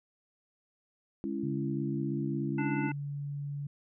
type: chord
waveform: sine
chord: C# minor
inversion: second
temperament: equal with one note detuned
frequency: 207.7 / 277.2 / 334 Hz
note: G#3 / C#4 / E4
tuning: 0 / 0 / +23 cents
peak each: -36 dBFS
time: 1.24-2.89 s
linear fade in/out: 0 ms
type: tone with pitch glide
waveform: sine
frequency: 141.7 to 143.02 Hz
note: C#3 to D3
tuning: +38 to -46 cents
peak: -34 dBFS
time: 1.43-3.67 s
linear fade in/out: 5 ms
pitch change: +16 cents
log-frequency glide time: 1.59-2.67 s
type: harmonic tone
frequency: 293.7 Hz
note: D4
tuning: in tune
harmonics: 1 / 3 / 5 / 7 / 9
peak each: -34 / -39 / -41 / -42 / -44 dBFS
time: 2.58-2.92 s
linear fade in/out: 5 ms
effects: none